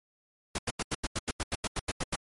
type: noise bursts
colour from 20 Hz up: pink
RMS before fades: -31 dBFS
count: 14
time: 0.55-2.158 s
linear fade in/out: 5 ms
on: 35 ms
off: 86 ms
effects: MP3 48 kbps